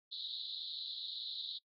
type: band-pass noise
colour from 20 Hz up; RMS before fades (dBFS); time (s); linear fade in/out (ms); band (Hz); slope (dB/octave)
pink; -43; 0.11-1.59; 20; 3600 to 4200; 96
effects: noise-tail reverb RT60 0.1 s tail -22 dB re dry + MP3 32 kbps